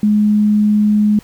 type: tone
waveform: sine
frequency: 210 Hz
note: G#3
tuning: 19 cents sharp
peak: -9 dBFS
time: 0.03-1.19 s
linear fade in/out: 2 ms
effects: pink hiss -45 dBFS RMS until 1.23 s